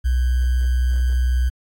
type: tone with sample-and-hold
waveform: sine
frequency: 62.2 Hz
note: B1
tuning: 13 cents sharp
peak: -15 dBFS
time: 0.04-1.5 s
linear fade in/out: 20 ms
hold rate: 1575 Hz
effects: AAC 64 kbps